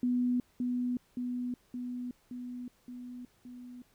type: tone with echo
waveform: sine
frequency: 246.9 Hz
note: B3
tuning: in tune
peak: -26 dBFS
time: 0.03-0.4 s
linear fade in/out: 2 ms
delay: 570 ms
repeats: 6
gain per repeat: -3 dB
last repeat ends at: 3.82 s
effects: pink hiss -68 dBFS RMS until 3.94 s